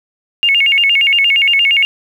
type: tone with vibrato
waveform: sine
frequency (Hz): 2486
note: D#7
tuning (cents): -2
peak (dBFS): -8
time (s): 0.43-1.85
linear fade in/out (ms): 0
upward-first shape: square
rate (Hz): 8.6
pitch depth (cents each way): 210
effects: 7-bit